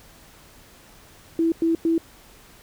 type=tone bursts; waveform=sine; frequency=329.6 Hz; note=E4; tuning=in tune; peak=-17 dBFS; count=3; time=1.39-1.98 s; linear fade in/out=2 ms; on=130 ms; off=100 ms; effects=pink hiss -50 dBFS RMS until 2.62 s